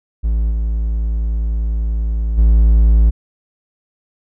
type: tone with level steps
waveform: triangle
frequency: 55.2 Hz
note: A1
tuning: 6 cents sharp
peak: -11 / -13 / -5 dBFS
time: 0.23-3.11 s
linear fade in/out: 20 ms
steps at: 0.5 / 2.37 s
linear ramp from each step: 20 ms
effects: none